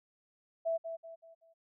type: tone with echo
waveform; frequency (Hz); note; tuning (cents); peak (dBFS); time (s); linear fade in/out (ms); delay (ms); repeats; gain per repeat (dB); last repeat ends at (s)
sine; 659.3; E5; 0; -29; 0.65-0.78; 20; 190; 4; -8; 1.54
effects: none